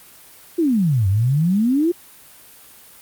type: exponential two-way sweep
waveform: sine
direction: down then up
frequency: 359.4 to 92.5 to 359.4 Hz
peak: -14 dBFS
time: 0.58-1.92 s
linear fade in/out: 10 ms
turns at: 1.08 s
effects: white hiss -45 dBFS RMS until 3.01 s + Opus 32 kbps